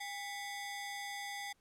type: ring-modulated tone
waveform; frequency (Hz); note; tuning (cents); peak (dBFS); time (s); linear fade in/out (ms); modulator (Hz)
sawtooth; 1396.9; F6; 0; -34; 0-1.53; 10; 588
effects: pink hiss -75 dBFS RMS until 1.6 s + low-pass 12000 Hz 12 dB/octave